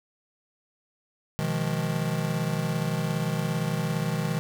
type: chord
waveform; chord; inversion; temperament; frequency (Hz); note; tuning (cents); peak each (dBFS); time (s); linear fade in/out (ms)
square; F half-diminished seventh; second; just; 125.72 / 157.15 / 174.61 / 209.5; Cb3 / Eb3 / F3 / Ab3; +31 / +18 / 0 / +15; -33 / -29 / -33 / -35; 1.39-4.39; 0
effects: none